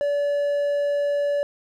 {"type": "tone", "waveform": "triangle", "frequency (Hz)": 575, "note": "D5", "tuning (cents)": -37, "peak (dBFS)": -18, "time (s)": [0.01, 1.43], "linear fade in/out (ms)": 0, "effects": []}